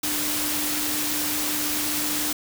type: tone in noise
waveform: sine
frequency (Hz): 298.9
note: D4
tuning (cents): +31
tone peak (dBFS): -32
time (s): 0.03-2.33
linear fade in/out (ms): 5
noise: white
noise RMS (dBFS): -26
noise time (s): 0.03-2.33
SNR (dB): -9
effects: none